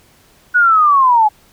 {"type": "linear sweep", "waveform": "sine", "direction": "down", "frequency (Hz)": [1479, 828], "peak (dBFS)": -7, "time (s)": [0.54, 1.29], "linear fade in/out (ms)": 20, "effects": ["pink hiss -50 dBFS RMS until 1.52 s"]}